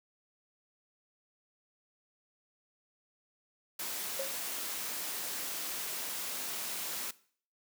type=noise; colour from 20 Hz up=white; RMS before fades=-38 dBFS; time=3.79-7.11 s; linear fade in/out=5 ms
type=tone with exponential decay; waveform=sine; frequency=542 Hz; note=C#5; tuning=39 cents flat; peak=-31 dBFS; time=4.19-4.44 s; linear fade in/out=5 ms; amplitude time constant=54 ms
effects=noise-tail reverb RT60 0.5 s tail -19 dB re dry + high-pass 200 Hz 12 dB/octave